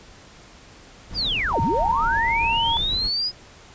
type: noise with tremolo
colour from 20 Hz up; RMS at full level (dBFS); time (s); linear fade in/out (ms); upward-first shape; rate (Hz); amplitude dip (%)
brown; -30; 1.09-3.11; 50; sine; 7.7; 30
type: linear two-way sweep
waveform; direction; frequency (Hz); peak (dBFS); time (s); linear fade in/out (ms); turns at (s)
sine; down then up; 5060 to 61.8 to 5060; -21; 1.14-3.32; 50; 1.61
type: tone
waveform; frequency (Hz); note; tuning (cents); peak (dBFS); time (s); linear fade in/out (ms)
sine; 920; A#5; -23; -21; 1.53-2.77; 0
effects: pink hiss -47 dBFS RMS until 3.74 s + resampled to 16000 Hz